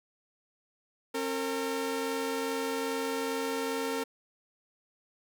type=tone pair together; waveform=sawtooth; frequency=269.7 / 457 Hz; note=C#4 / A#4; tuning=-47 / -34 cents; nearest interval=major sixth; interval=913 cents; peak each=-31 / -28 dBFS; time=1.14-4.04 s; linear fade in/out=10 ms; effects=none